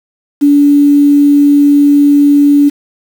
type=tone with quantisation; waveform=sine; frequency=287.6 Hz; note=D4; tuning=36 cents flat; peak=-3 dBFS; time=0.41-2.7 s; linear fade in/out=20 ms; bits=5; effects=none